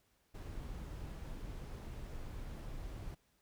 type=noise; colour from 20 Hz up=brown; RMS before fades=-45 dBFS; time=0.34-3.15 s; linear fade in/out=10 ms; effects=pink hiss -75 dBFS RMS until 3.41 s